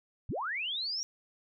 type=linear sweep; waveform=sine; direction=up; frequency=44.16 to 5720 Hz; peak=-32 dBFS; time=0.29-1.03 s; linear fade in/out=0 ms; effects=none